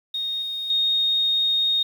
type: tone with level steps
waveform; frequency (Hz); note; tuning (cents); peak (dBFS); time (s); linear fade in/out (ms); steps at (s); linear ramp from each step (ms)
sine; 3712; A#7; -8; -24 / -26 / -18; 0.14-1.83; 5; 0.42 / 0.7; 2
effects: 8-bit